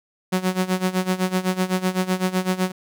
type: tone with tremolo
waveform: sawtooth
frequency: 185 Hz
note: F#3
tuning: in tune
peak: -13 dBFS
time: 0.32-2.72 s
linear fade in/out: 10 ms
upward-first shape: sine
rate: 7.9 Hz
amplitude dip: 85%
effects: none